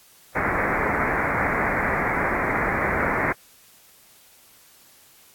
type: low-pass noise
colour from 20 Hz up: white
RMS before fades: -24 dBFS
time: 0.35-3.33 s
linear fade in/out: 10 ms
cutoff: 2200 Hz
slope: 96 dB/octave
effects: white hiss -53 dBFS RMS until 5.34 s + AAC 64 kbps